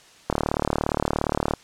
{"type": "click train", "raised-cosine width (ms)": 1, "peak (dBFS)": -7, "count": 47, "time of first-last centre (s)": [0.3, 1.537], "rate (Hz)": 37.2, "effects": ["white hiss -51 dBFS RMS until 1.63 s", "low-pass 7000 Hz 12 dB/octave"]}